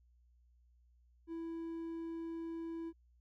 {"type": "tone", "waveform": "triangle", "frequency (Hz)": 330.3, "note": "E4", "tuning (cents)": 4, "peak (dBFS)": -38, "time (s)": [1.27, 2.93], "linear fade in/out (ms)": 50, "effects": ["added 60 Hz sine -65 dBFS peak until 3.2 s"]}